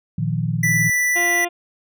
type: chord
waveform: sine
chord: Bb suspended fourth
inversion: none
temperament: equal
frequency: 116.54 / 155.56 / 174.61 Hz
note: Bb2 / Eb3 / F3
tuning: 0 / 0 / 0 cents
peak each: -23 / -22 / -25 dBFS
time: 0.18-0.9 s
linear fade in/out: 5 ms
type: tone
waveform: square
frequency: 1975.5 Hz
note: B6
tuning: in tune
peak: -17 dBFS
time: 0.63-1.45 s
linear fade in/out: 5 ms
type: harmonic tone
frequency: 349.2 Hz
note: F4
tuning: in tune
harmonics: 1 / 2 / 3 / 4 / 5 / 6 / 7 / 8 / 9 / 10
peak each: -27 / -25 / -36 / -40 / -45 / -42 / -37 / -37 / -45 / -42 dBFS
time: 1.15-1.49 s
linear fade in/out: 20 ms
effects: none